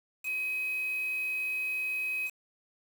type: tone with quantisation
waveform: sine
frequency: 2531 Hz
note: D#7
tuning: 29 cents sharp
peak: -30 dBFS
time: 0.23-2.31 s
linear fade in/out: 50 ms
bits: 7
effects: none